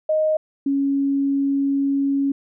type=tone pair in turn; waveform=sine; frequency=622.3 / 277.2 Hz; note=D#5 / C#4; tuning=0 / 0 cents; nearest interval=octave + major second; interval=1400 cents; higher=first; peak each=-16 / -17 dBFS; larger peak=first; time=0.09-0.37 / 0.66-2.32 s; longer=second; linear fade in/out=5 ms; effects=none